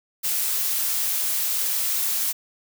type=noise; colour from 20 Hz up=blue; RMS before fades=-24 dBFS; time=0.23-2.33 s; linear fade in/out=20 ms; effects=none